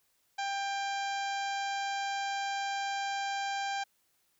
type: harmonic tone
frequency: 793 Hz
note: G5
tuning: 20 cents sharp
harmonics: 1 / 2 / 3 / 4 / 5 / 6 / 7 / 8 / 9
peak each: -33 / -39 / -43 / -45 / -47 / -49 / -50 / -51 / -52 dBFS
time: 0.38-3.84 s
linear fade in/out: 10 ms
effects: white hiss -73 dBFS RMS until 4.39 s